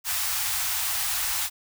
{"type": "band-stop noise", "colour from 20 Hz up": "white", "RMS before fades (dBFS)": -27, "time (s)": [0.04, 1.5], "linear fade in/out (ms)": 50, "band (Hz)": [110, 710], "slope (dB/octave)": 48, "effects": []}